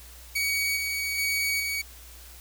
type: tone with tremolo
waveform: sawtooth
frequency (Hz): 2254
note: C#7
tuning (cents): +28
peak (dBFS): -21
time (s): 0.35-1.82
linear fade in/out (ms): 10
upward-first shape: square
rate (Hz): 1.2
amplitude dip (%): 30
effects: added 60 Hz sine -47 dBFS peak until 2.4 s + white hiss -49 dBFS RMS until 2.4 s